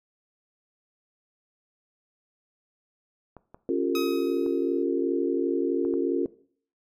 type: clicks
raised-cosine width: 1 ms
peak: -30 dBFS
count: 5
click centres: 3.367 / 3.545 / 4.463 / 5.85 / 5.939 s
type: chord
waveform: sine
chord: G half-diminished seventh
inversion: second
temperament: equal with one note detuned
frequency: 277.2 / 349.2 / 392 / 454.2 Hz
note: Db4 / F4 / G4 / Bb4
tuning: 0 / 0 / 0 / -45 cents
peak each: -28 / -26 / -32 / -29 dBFS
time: 3.69-6.26 s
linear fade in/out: 2 ms
type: tone with exponential decay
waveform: 15% pulse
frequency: 1266 Hz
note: D#6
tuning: 30 cents sharp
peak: -23 dBFS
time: 3.95-4.83 s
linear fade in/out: 2 ms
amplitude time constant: 190 ms
effects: noise-tail reverb RT60 0.5 s tail -17 dB re dry